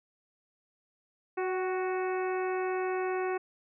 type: harmonic tone with a mistuned harmonic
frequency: 370 Hz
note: F#4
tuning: in tune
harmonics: 1 / 2 / 3 / 4 / 5 / 6 / 7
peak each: -30 / -36 / -40 / -42 / -44 / -46 / -47 dBFS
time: 1.37-3.38 s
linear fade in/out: 10 ms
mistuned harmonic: 2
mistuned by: +29 cents
effects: none